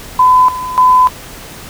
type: tone with tremolo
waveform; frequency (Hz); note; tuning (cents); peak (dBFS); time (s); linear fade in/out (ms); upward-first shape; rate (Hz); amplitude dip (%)
sine; 1010; B5; +39; -4; 0.19-1.09; 5; square; 1.7; 80
effects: pink hiss -31 dBFS RMS until 1.69 s